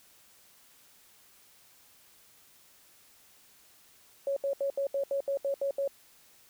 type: tone bursts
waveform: sine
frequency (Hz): 554.4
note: C#5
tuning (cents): 0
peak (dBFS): -27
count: 10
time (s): 4.27-5.877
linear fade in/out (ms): 2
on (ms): 95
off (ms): 73
effects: white hiss -60 dBFS RMS until 6.49 s